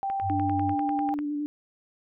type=tone with pitch glide; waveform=sine; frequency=784 to 795.4 Hz; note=G5 to G5; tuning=0 to +25 cents; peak=-26 dBFS; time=0.03-1.14 s; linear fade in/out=0 ms; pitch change=+25 cents; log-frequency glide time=0.32-0.58 s
type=click train; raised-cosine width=0.5 ms; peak=-24 dBFS; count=12; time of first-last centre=0.1-1.189 s; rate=10.1 Hz
type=tone; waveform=sine; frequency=96.7 Hz; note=G2; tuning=23 cents flat; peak=-29 dBFS; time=0.21-0.76 s; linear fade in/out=50 ms
type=tone with vibrato; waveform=sine; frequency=293.7 Hz; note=D4; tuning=in tune; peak=-27 dBFS; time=0.3-1.46 s; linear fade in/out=0 ms; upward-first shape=square; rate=10 Hz; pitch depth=17 cents each way
effects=none